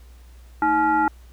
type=tone with frequency modulation; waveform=sine; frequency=852 Hz; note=G#5; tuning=44 cents sharp; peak=-16 dBFS; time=0.62-1.08 s; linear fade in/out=2 ms; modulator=537 Hz; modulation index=0.98; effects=added 60 Hz sine -43 dBFS peak until 1.32 s + pink hiss -57 dBFS RMS until 1.32 s